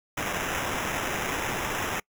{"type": "noise with sample-and-hold", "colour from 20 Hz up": "blue", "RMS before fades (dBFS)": -30, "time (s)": [0.17, 2], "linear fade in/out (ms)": 5, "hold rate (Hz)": 4410, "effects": ["noise-tail reverb RT60 0.1 s tail -26 dB re dry"]}